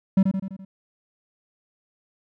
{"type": "tone with echo", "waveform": "triangle", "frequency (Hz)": 192.1, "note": "G3", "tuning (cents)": -35, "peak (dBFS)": -11, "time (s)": [0.17, 0.23], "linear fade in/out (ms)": 5, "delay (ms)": 84, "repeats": 5, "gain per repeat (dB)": -5, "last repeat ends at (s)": 0.65, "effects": []}